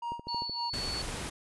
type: tone with tremolo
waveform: triangle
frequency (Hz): 943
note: A#5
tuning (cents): +20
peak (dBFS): -30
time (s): 0.02-0.7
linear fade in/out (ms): 5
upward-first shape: sine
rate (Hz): 3.6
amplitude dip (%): 95
type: click train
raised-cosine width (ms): 2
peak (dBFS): -29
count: 6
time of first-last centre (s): 0.12-0.496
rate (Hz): 13.3
type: tone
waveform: sine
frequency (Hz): 4435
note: C#8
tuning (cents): 0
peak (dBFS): -34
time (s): 0.28-1.02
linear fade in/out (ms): 5
type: noise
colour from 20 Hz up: pink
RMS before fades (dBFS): -37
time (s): 0.73-1.3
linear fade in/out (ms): 10
effects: resampled to 24000 Hz